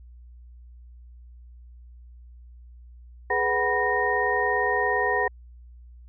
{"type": "tone cluster", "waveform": "sine", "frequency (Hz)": [419.8, 497.1, 748, 980, 1850], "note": ["G#4", "B4", "F#5", "B5", "A#6"], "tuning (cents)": [19, 11, 19, -14, -14], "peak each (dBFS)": [-28, -29, -28, -28, -25], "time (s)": [3.3, 5.28], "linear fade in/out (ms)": 5, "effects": ["added 60 Hz sine -44 dBFS peak until 6.08 s"]}